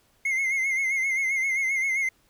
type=tone with vibrato; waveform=triangle; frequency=2126 Hz; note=C7; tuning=27 cents sharp; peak=-21 dBFS; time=0.25-2.09 s; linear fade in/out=5 ms; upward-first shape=sine; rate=7.6 Hz; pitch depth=58 cents each way; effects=pink hiss -64 dBFS RMS until 2.29 s